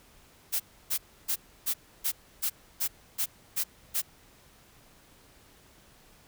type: noise bursts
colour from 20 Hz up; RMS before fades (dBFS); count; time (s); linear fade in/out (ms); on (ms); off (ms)
blue; -28; 10; 0.52-4.02; 20; 80; 300
effects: pink hiss -58 dBFS RMS until 6.27 s